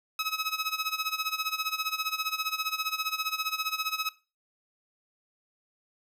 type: tone with tremolo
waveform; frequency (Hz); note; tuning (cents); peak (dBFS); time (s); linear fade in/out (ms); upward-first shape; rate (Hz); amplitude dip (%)
15% pulse; 1280; D#6; +49; -20; 0.19-4.09; 2; sine; 15; 85
effects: noise-tail reverb RT60 0.3 s tail -19 dB re dry